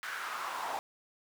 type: noise with high-pass filter sweep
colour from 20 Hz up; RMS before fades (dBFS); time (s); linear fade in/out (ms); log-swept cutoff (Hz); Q
brown; -38; 0.03-0.79; 0; 1600 to 810; 3.4
effects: none